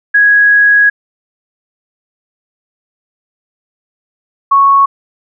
sine tone pair in turn, 1661.2 / 1106.4 Hz, G#6 / C#6, 0 / -4 cents, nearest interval perfect fifth, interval 704 cents, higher first, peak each -4 dBFS, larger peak neither, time 0.14-0.9 / 4.51-4.86 s, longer first, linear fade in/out 10 ms, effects none

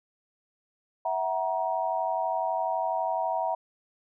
sine tone cluster, 656 / 748 / 945 Hz, E5 / F#5 / A#5, -9 / +19 / +23 cents, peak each -30 dBFS, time 1.05-3.55 s, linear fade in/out 5 ms, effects none

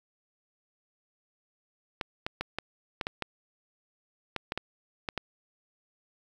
clicks, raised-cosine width 0.3 ms, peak -15 dBFS, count 12, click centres 2.012 / 2.265 / 2.41 / 2.586 / 3.012 / 3.069 / 3.223 / 4.363 / 4.521 / 4.576 / 5.088 / 5.177 s, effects 8-bit

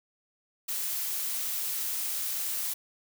blue noise, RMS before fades -32 dBFS, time 0.68-2.74 s, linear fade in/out 10 ms, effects none

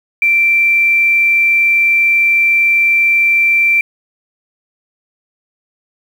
sine tone with quantisation, 2349 Hz, D7, in tune, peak -8 dBFS, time 0.22-3.81 s, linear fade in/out 2 ms, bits 6, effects none

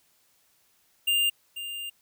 square tone pair in turn, 2801 / 2801 Hz, F7 / F7, +4 / +4 cents, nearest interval unison, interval 0 cents, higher neither, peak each -22 / -34 dBFS, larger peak first, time 1.07-1.3 / 1.56-1.9 s, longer second, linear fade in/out 10 ms, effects white hiss -66 dBFS RMS until 2.01 s

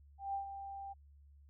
sine tone with ADSR envelope, 790 Hz, G5, 13 cents sharp, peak -34 dBFS, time 0.18-0.94 s, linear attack 160 ms, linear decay 110 ms, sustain -9 dB, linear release 22 ms, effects added 71 Hz sine -58 dBFS peak until 1.49 s

